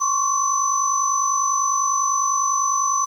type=tone cluster; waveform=sine; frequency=1078 / 1128 / 6040 Hz; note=C#6 / C#6 / F#8; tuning=-49 / +30 / +35 cents; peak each=-22 dBFS; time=0-3.06 s; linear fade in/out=20 ms; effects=8-bit